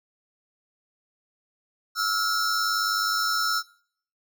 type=tone cluster; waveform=square; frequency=1311 / 1410 / 5350 Hz; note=E6 / F6 / E8; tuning=-10 / +16 / +25 cents; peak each=-28 dBFS; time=1.95-3.63 s; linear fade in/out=50 ms; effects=noise-tail reverb RT60 0.6 s tail -22 dB re dry